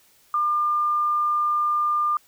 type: tone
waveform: sine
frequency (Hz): 1200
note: D6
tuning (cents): +37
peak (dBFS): -19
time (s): 0.34-2.17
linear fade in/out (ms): 2
effects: white hiss -58 dBFS RMS until 2.27 s